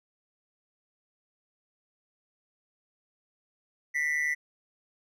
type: tone with amplitude modulation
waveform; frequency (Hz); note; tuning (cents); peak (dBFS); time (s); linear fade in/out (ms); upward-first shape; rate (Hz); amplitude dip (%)
triangle; 1975.5; B6; 0; -21; 3.94-4.35; 20; sine; 149; 70
effects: none